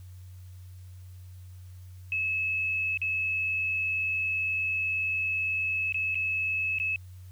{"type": "tone with dropouts", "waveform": "sine", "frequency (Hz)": 2591, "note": "E7", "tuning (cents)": -30, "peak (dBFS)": -26, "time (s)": [2.12, 6.96], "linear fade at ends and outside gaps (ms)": 1, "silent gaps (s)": [[2.974, 3.016], [5.924, 5.944], [6.146, 6.154], [6.786, 6.799]], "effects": ["added 91 Hz sine -43 dBFS peak until 7.31 s", "white hiss -63 dBFS RMS until 7.31 s"]}